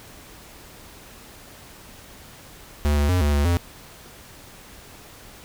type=tone with pitch steps; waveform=square; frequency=73.6 / 72.5 / 90.3 / 73.1 / 71.9 / 86.6 Hz; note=D2 / D2 / F#2 / D2 / D2 / F2; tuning=+4 / -22 / -42 / -7 / -36 / -14 cents; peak=-18 dBFS; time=2.85-3.57 s; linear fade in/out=0 ms; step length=120 ms; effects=pink hiss -45 dBFS RMS until 5.44 s